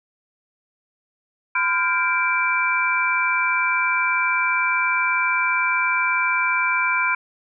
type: tone cluster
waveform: sine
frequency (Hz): 1016 / 1401 / 1589 / 2340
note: B5 / F6 / G6 / D7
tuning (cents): +49 / +5 / +23 / -7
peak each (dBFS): -23 / -24 / -27 / -21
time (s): 1.55-7.15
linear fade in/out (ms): 5
effects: none